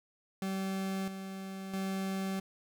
40% pulse tone with tremolo, 192.2 Hz, G3, 34 cents flat, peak -32 dBFS, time 0.42-2.4 s, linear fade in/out 2 ms, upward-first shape square, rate 0.76 Hz, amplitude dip 55%, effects none

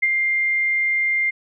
sine tone with ADSR envelope, 2100 Hz, C7, 6 cents sharp, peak -13 dBFS, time 0.02-1.31 s, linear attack 13 ms, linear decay 37 ms, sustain -4 dB, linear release 17 ms, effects none

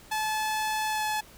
sawtooth tone with pitch glide, 864 to 857 Hz, A5 to A5, -32 to -46 cents, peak -23 dBFS, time 0.11-1.21 s, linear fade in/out 10 ms, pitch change -14 cents, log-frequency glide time 0.89-1.04 s, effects pink hiss -52 dBFS RMS until 1.37 s

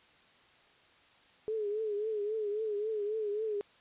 sine tone with vibrato, 424.7 Hz, G#4, 39 cents sharp, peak -31 dBFS, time 1.48-3.61 s, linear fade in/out 0 ms, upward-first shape triangle, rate 3.7 Hz, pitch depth 92 cents each way, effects white hiss -62 dBFS RMS until 3.8 s + resampled to 8000 Hz

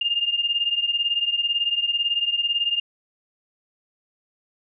sine beating tone pair, 2813 / 2831 Hz, F7 / F7, +12 / +23 cents, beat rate 18 Hz, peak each -22 / -25 dBFS, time 0.01-2.8 s, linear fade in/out 5 ms, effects none

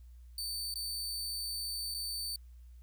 sawtooth tone with dropouts, 4557 Hz, C#8, 47 cents sharp, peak -33 dBFS, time 0.38-2.36 s, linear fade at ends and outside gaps 2 ms, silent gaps 0.741-0.756 / 1.942-1.946 s, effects added 60 Hz sine -50 dBFS peak until 2.82 s + white hiss -75 dBFS RMS until 2.82 s

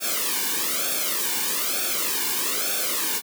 white noise with flanger, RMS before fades -25 dBFS, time 0-3.22 s, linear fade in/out 50 ms, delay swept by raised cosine 1 to 1.56 ms, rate 1.1 Hz, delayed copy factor -0.95, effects high-pass 200 Hz 12 dB/octave

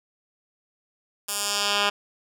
10% pulse tone with band-pass filter sweep, 203.7 Hz, G#3, 33 cents flat, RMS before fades -25 dBFS, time 1.28-1.9 s, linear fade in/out 10 ms, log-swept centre 11000 to 2400 Hz, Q 1, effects none

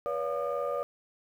sine tone cluster, 486.1 / 569 / 701 / 1213 Hz, B4 / C#5 / F5 / D#6, -28 / +45 / +6 / -44 cents, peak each -33 / -31 / -39 / -35 dBFS, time 0.06-0.83 s, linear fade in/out 0 ms, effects tanh soft clip ceiling -22 dBFS + 10-bit

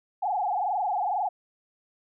sine tone with frequency modulation, 784 Hz, G5, in tune, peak -24 dBFS, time 0.22-1.29 s, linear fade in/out 10 ms, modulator 22.1 Hz, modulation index 3.4, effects none

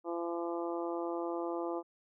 harmonic tone, 170.3 Hz, F3, 43 cents flat, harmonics 2 / 3 / 4 / 5 / 6 / 7, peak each -36 / -40 / -42 / -44 / -46 / -47 dBFS, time 0.04-1.83 s, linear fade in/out 50 ms, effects none

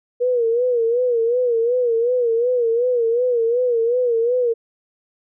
sine tone with vibrato, 478 Hz, A#4, 43 cents sharp, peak -15 dBFS, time 0.2-4.54 s, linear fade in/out 20 ms, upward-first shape sine, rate 2.7 Hz, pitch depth 92 cents each way, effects none

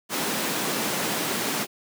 pink high-pass noise, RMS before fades -27 dBFS, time 0.09-1.67 s, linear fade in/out 50 ms, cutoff 170 Hz, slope 24 dB/octave, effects none

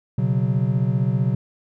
triangle chord, B suspended second, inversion none, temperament just, 123.47 / 138.9 / 185.21 Hz, B2 / C#3 / F#3, 0 / +4 / +2 cents, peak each -19 / -20 / -22 dBFS, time 0.18-1.35 s, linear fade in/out 5 ms, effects none

